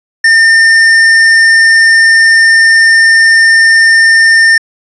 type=tone with hard clipping; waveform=triangle; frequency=1809 Hz; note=A6; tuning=48 cents sharp; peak=-4 dBFS; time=0.24-4.58 s; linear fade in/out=5 ms; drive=12 dB; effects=resampled to 24000 Hz